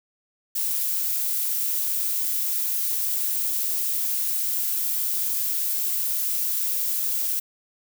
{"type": "noise", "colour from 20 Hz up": "violet", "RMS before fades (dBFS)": -25, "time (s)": [0.55, 7.4], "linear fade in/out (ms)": 10, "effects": []}